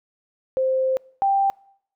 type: tone pair in turn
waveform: sine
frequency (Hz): 523.3 / 787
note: C5 / G5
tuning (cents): 0 / +7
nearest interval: perfect fifth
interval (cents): 707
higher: second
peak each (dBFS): -18 / -16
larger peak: second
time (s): 0.57-0.97 / 1.22-1.5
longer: first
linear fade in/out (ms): 0
effects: noise-tail reverb RT60 0.7 s tail -26 dB re dry

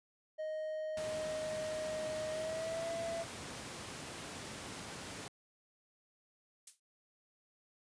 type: tone with pitch glide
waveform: triangle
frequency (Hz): 623 to 667.7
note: D#5 to E5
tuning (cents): +2 to +22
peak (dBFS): -35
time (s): 0.38-3.24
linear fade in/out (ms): 20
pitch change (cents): +120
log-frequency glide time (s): 2.31-2.9
type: noise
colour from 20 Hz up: pink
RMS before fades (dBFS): -45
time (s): 0.97-5.28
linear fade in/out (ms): 2
type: noise with exponential decay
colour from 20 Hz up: violet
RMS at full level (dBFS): -40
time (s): 6.67-6.8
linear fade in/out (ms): 5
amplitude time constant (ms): 28
effects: high-pass 100 Hz 12 dB/octave + resampled to 22050 Hz

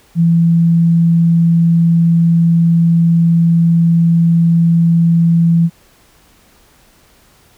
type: tone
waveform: sine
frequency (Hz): 167.6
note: E3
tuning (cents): +29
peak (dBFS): -7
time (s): 0.15-5.7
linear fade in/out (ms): 50
effects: pink hiss -49 dBFS RMS until 7.57 s

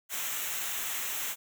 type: noise with comb filter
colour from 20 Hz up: white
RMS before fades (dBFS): -34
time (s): 0.09-1.36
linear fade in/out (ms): 50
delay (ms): 0.21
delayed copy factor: -0.65
effects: none

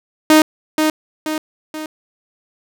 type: tone with echo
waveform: sawtooth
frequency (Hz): 310.2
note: D#4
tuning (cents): -5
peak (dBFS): -3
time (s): 0.3-0.42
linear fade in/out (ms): 2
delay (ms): 480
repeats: 3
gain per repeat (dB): -6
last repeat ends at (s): 1.86
effects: none

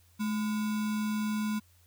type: tone with sample-and-hold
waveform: sine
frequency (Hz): 213.6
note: G#3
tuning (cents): +49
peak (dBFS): -28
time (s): 0.19-1.6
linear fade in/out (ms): 20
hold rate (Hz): 1225
effects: added 87 Hz sine -61 dBFS peak until 1.86 s + white hiss -66 dBFS RMS until 1.86 s

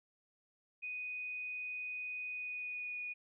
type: tone with pitch glide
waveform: sine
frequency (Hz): 2489 to 2462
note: D#7 to D#7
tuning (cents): 0 to -19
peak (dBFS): -39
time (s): 0.82-3.14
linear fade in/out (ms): 20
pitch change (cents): -19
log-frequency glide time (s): 2.29-3.01
effects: none

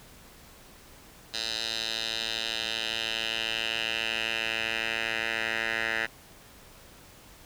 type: tone with band-pass filter sweep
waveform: 10% pulse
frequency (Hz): 112.6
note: A2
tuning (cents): +40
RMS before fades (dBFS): -31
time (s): 1.33-6.07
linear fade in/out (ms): 20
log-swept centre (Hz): 4200 to 2000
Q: 3.1
effects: pink hiss -52 dBFS RMS until 7.45 s

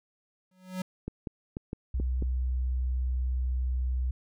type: tone with exponential growth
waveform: square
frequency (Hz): 185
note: F#3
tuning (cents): 0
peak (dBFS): -29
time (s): 0.51-0.82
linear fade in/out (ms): 5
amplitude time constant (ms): 66
type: clicks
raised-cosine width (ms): 3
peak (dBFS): -21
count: 6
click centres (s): 1.08 / 1.272 / 1.569 / 1.731 / 2 / 2.224
type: tone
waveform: sine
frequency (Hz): 63.1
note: B1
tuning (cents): +38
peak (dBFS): -26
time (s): 1.94-4.11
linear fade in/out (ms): 5
effects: none

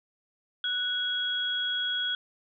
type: tone pair together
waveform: sine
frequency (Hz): 1480 / 3320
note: F#6 / G#7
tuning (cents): 0 / -1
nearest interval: octave + major second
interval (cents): 1399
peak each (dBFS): -32 / -28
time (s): 0.64-2.15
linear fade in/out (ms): 2
effects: none

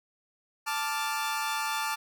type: chord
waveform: sawtooth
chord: D minor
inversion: second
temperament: equal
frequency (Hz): 880 / 1174.7 / 1396.9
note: A5 / D6 / F6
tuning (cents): 0 / 0 / 0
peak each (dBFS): -28 / -30 / -32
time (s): 0.66-1.96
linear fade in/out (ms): 20
effects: none

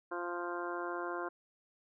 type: harmonic tone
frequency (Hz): 174.61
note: F3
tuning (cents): 0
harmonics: 2 / 3 / 4 / 5 / 6 / 7 / 8 / 9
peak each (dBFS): -40 / -45 / -44 / -50 / -42 / -51 / -44 / -49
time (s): 0.11-1.29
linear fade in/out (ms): 10
effects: none

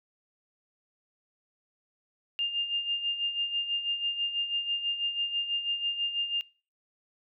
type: tone with tremolo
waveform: sine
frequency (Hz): 2808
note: F7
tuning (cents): +9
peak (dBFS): -25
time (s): 2.39-6.41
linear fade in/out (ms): 0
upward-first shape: sine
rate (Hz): 6.1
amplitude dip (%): 65
effects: noise-tail reverb RT60 0.4 s tail -24 dB re dry

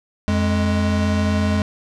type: tone pair together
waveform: square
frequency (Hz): 87.9 / 209.1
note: F2 / G#3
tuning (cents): +12 / +12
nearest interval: octave + minor third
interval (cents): 1500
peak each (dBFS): -20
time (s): 0.28-1.62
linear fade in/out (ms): 0
effects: low-pass 6000 Hz 12 dB/octave

